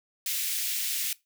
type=high-pass noise; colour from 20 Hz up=white; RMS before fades=-30 dBFS; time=0.26-1.13 s; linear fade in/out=2 ms; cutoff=2100 Hz; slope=24 dB/octave; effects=noise-tail reverb RT60 0.2 s tail -20 dB re dry